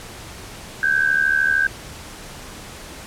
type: tone pair together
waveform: sine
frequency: 1537.8 / 1611 Hz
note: G6 / G6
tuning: -34 / +47 cents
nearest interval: minor second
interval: 81 cents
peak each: -18 dBFS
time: 0.83-1.67 s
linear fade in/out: 2 ms
effects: pink hiss -37 dBFS RMS until 3.06 s + low-pass 11000 Hz 12 dB/octave